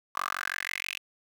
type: tone with high-pass filter sweep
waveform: 10% pulse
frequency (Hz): 46.25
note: F#1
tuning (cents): 0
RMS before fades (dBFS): -34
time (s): 0.15-0.98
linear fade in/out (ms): 10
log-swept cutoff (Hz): 1100 to 2700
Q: 5.6
effects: 9-bit